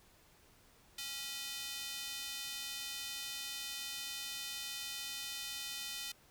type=tone with high-pass filter; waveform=square; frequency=276.5 Hz; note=C#4; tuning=4 cents flat; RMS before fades=-43 dBFS; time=0.98-6.12 s; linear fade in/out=5 ms; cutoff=3300 Hz; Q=1.3; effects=pink hiss -65 dBFS RMS until 6.3 s